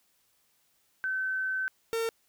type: tone pair in turn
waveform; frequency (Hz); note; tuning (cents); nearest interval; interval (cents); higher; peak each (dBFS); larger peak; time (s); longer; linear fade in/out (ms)
sine / 45% pulse; 1531 / 455.2; G6 / A#4; -41 / -41; octave + major sixth; 2100; first; -28; neither; 1.04-1.68 / 1.93-2.09; first; 0
effects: white hiss -70 dBFS RMS until 2.28 s